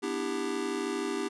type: chord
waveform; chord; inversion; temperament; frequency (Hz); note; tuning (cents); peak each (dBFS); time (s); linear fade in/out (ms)
square; E minor seventh; second; just; 247.2 / 296.7 / 329.6 / 395.6; B3 / D4 / E4 / G4; +2 / +18 / 0 / +16; -39 / -37 / -38 / -34; 0.02-1.29; 20
effects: resampled to 24000 Hz